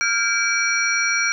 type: tone cluster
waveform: sine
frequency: 1397 / 1602 / 2309 / 4262 / 5710 Hz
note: F6 / G6 / D7 / C8 / F8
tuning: 0 / +37 / -30 / +31 / +37 cents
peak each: -23 / -26 / -21 / -29 / -25 dBFS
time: 0.01-1.32 s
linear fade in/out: 0 ms
effects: none